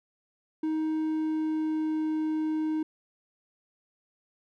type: tone with pitch glide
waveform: triangle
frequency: 313.8 to 312 Hz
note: D#4 to D#4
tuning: +15 to +5 cents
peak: -24 dBFS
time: 0.63-2.83 s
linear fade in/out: 5 ms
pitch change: -10 cents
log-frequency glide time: 0.99-2.09 s
effects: none